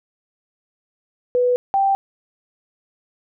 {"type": "tone pair in turn", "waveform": "sine", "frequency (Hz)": [493.9, 784], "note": ["B4", "G5"], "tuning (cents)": [0, 0], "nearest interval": "minor sixth", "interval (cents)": 800, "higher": "second", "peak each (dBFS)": -14, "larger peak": "neither", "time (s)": [[1.35, 1.56], [1.74, 1.95]], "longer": "neither", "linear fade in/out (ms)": 0, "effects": []}